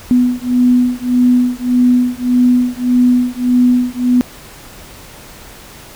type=beating tone pair; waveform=sine; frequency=246.9 / 248.6 Hz; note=B3 / B3; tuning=0 / +12 cents; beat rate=1.7 Hz; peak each=-12 dBFS; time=0.11-4.21 s; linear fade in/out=0 ms; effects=pink hiss -36 dBFS RMS until 5.95 s